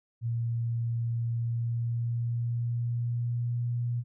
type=tone with pitch glide; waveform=sine; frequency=116.8 to 120.01 Hz; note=A#2 to B2; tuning=+4 to -49 cents; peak=-27 dBFS; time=0.21-4.04 s; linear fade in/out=50 ms; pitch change=+47 cents; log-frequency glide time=1.33-3.64 s; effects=none